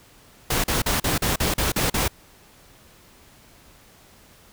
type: noise bursts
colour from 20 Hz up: pink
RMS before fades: -22 dBFS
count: 9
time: 0.5-2.08 s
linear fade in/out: 5 ms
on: 140 ms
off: 40 ms
effects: pink hiss -52 dBFS RMS until 4.52 s